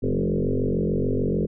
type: tone with frequency modulation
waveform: sine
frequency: 116.1 Hz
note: A#2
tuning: 7 cents flat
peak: -20 dBFS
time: 0.02-1.47 s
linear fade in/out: 20 ms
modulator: 46.8 Hz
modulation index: 7.8
effects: none